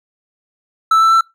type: tone with pitch steps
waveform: triangle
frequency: 1318.5 / 1327.7 / 1336.9 Hz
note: E6 / E6 / E6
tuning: 0 / +12 / +24 cents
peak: -6 dBFS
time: 0.91-1.21 s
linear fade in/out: 5 ms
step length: 100 ms
effects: noise-tail reverb RT60 0.2 s tail -23 dB re dry